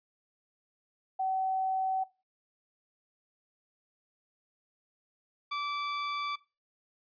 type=tone pair in turn; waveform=sine / sawtooth; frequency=760 / 1160.8 Hz; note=F#5 / D6; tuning=+46 / -21 cents; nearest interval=perfect fifth; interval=733 cents; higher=second; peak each=-28 dBFS; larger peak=neither; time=1.19-2.04 / 5.51-6.36 s; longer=neither; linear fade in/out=10 ms; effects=noise-tail reverb RT60 0.3 s tail -20 dB re dry + resampled to 11025 Hz